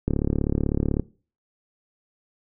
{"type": "click train", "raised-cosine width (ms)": 3, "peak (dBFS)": -9, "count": 34, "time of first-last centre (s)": [0.08, 0.997], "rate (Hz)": 36, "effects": ["noise-tail reverb RT60 0.4 s tail -22 dB re dry"]}